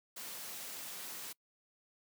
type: noise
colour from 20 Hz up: white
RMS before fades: -45 dBFS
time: 0.16-1.33 s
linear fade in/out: 10 ms
effects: noise-tail reverb RT60 0.1 s tail -24 dB re dry + high-pass 150 Hz 12 dB/octave